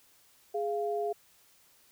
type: tone pair together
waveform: sine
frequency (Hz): 415.5 / 693.4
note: G#4 / F5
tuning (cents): +1 / -13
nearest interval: major sixth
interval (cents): 886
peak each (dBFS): -31 / -33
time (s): 0.54-1.13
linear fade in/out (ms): 10
effects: white hiss -63 dBFS RMS until 1.91 s